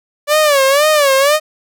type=tone with vibrato; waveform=sawtooth; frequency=575 Hz; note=D5; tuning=37 cents flat; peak=-5 dBFS; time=0.27-1.4 s; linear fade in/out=50 ms; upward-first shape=sine; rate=2 Hz; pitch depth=130 cents each way; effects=none